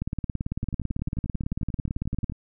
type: two click trains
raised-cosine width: 5 ms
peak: -21 / -15 dBFS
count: 20 / 42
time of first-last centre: 0.64-2.321 / 0.02-2.298 s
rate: 11.3 / 18 Hz
effects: none